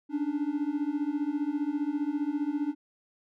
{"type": "beating tone pair", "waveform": "triangle", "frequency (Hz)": [284.3, 299.3], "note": ["C#4", "D4"], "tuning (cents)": [44, 33], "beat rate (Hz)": 15, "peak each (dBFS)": [-29, -28], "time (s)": [0.09, 2.75], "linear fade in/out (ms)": 50, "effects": []}